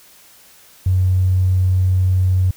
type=tone; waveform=triangle; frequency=92.5 Hz; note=F#2; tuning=in tune; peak=-8 dBFS; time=0.86-2.51 s; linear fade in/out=5 ms; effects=tanh soft clip ceiling -10 dBFS + white hiss -47 dBFS RMS until 2.56 s